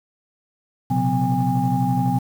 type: tone cluster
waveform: sine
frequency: 121.3 / 133.2 / 180.7 / 253.9 / 813 Hz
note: B2 / C3 / F#3 / B3 / G#5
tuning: -31 / +31 / -41 / +48 / -37 cents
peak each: -23 dBFS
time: 0.9-2.19 s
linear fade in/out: 10 ms
effects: tanh soft clip ceiling -9 dBFS + 7-bit